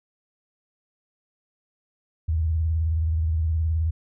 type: tone with vibrato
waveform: sine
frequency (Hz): 80.3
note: E2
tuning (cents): -45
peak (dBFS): -20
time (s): 2.28-3.91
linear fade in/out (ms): 10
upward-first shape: sine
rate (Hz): 19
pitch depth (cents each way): 100
effects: none